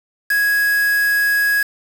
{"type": "tone with quantisation", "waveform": "triangle", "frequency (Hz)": 1661.2, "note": "G#6", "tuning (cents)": 0, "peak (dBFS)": -12, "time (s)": [0.3, 1.63], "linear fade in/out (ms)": 5, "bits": 4, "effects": []}